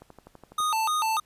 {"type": "click train", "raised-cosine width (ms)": 1, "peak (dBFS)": -31, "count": 8, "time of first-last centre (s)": [0.02, 0.603], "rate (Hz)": 12}
{"type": "tone with vibrato", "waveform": "square", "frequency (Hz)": 1046.5, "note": "C6", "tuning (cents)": 0, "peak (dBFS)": -24, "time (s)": [0.58, 1.2], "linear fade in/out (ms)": 5, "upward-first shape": "square", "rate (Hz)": 3.4, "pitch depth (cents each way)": 290}
{"effects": ["pink hiss -64 dBFS RMS until 1.25 s", "resampled to 32000 Hz"]}